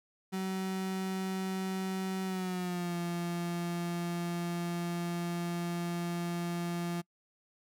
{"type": "tone with pitch glide", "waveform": "35% pulse", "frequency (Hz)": [189.2, 172.5], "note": ["F#3", "F3"], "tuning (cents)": [39, -21], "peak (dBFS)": -31, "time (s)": [0.32, 7.02], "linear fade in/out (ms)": 20, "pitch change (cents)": -160, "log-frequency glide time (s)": [2.25, 2.96], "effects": ["noise-tail reverb RT60 0.1 s tail -26 dB re dry"]}